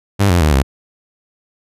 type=tone with pitch steps; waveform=sawtooth; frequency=100 / 87.56 / 76.67 / 67.13 Hz; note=G2 / F2 / D#2 / C2; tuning=+35 / +5 / -25 / +45 cents; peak=-6 dBFS; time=0.19-0.63 s; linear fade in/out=20 ms; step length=110 ms; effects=resampled to 32000 Hz

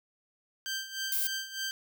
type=tone with tremolo; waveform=15% pulse; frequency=1568 Hz; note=G6; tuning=in tune; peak=-25 dBFS; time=0.66-1.71 s; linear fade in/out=0 ms; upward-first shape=sine; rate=3.3 Hz; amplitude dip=75%
type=noise; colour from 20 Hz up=violet; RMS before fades=-30 dBFS; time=1.12-1.27 s; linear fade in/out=0 ms
effects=none

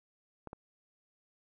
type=clicks; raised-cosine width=1 ms; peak=-29 dBFS; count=2; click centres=0.473 / 0.531 s; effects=none

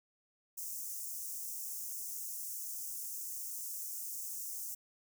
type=high-pass noise; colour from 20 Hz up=white; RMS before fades=-42 dBFS; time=0.57-4.75 s; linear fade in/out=10 ms; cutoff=5800 Hz; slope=48 dB/octave; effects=none

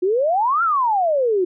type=exponential two-way sweep; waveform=sine; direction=up then down; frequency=349.2 to 1409 to 349.2 Hz; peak=-15 dBFS; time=0.02-1.45 s; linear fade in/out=10 ms; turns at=0.63 s; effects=none

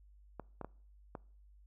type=clicks; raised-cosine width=1 ms; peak=-28 dBFS; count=4; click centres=0.397 / 0.613 / 0.646 / 1.152 s; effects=noise-tail reverb RT60 0.5 s tail -24 dB re dry + added 50 Hz sine -58 dBFS peak until 1.66 s

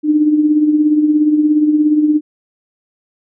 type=tone with tremolo; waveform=sine; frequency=302.1 Hz; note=D4; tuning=49 cents sharp; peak=-6 dBFS; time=0.03-2.21 s; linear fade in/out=50 ms; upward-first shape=triangle; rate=17 Hz; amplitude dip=60%; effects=none

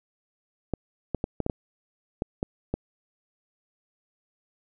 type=clicks; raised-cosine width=2 ms; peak=-13 dBFS; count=9; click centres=0.737 / 1.147 / 1.241 / 1.403 / 1.464 / 1.498 / 2.221 / 2.429 / 2.74 s; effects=none

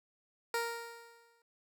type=tone with exponential decay; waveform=15% pulse; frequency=466.2 Hz; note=A#4; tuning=in tune; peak=-24 dBFS; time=0.54-1.42 s; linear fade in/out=2 ms; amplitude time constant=190 ms; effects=none

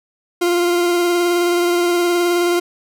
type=tone with vibrato; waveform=40% pulse; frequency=349.2 Hz; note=F4; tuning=in tune; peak=-13 dBFS; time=0.41-2.6 s; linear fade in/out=10 ms; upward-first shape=triangle; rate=19 Hz; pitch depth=24 cents each way; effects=none

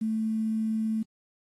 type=tone with quantisation; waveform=sine; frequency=220 Hz; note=A3; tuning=in tune; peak=-25 dBFS; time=0.01-1.03 s; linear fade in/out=10 ms; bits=9; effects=AAC 32 kbps

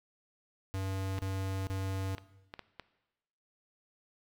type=tone bursts; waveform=square; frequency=95.9 Hz; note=G2; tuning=37 cents flat; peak=-34 dBFS; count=3; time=0.74-2.15 s; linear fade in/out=0 ms; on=450 ms; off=30 ms
type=clicks; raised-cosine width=0.3 ms; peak=-26 dBFS; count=5; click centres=1.182 / 2.182 / 2.539 / 2.593 / 2.797 s
effects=noise-tail reverb RT60 1.0 s tail -17 dB re dry

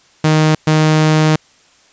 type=tone bursts at uneven times; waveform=sawtooth; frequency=155.56 Hz; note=D#3; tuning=in tune; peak=-5 dBFS; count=2; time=0.24-0.55 / 0.67-1.36 s; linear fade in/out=5 ms; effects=white hiss -50 dBFS RMS until 1.92 s + resampled to 16000 Hz

